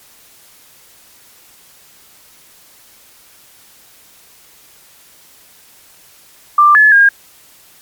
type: tone with pitch steps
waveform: sine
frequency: 1184 / 1716 / 1620 Hz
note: D6 / A6 / G#6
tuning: +14 / -44 / -43 cents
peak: -4 dBFS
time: 6.58-7.09 s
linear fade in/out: 5 ms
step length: 170 ms
effects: white hiss -45 dBFS RMS until 7.81 s + MP3 96 kbps